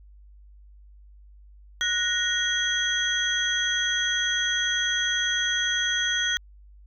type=tone cluster; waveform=sine; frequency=1468 / 1872 / 3295 / 6140 Hz; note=F#6 / A#6 / G#7 / G8; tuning=-14 / +7 / -14 / -37 cents; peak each=-28 / -28 / -26 / -32 dBFS; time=1.81-6.37 s; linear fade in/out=0 ms; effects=added 50 Hz sine -47 dBFS peak until 6.86 s